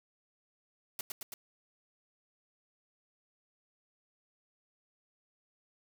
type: noise with echo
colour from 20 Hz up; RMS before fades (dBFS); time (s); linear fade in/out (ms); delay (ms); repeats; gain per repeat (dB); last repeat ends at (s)
white; -38; 0.99-1.01; 2; 110; 3; -2; 1.34
effects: none